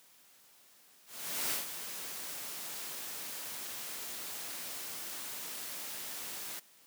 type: noise with ADSR envelope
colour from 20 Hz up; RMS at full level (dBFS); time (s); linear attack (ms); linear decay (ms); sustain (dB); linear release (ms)
white; -33; 1.06-6.6; 450; 140; -9; 14
effects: white hiss -62 dBFS RMS until 6.86 s + high-pass 150 Hz 12 dB/octave